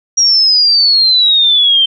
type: exponential sweep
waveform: sine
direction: down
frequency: 5700 to 3120 Hz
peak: -6 dBFS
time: 0.17-1.86 s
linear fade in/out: 10 ms
effects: none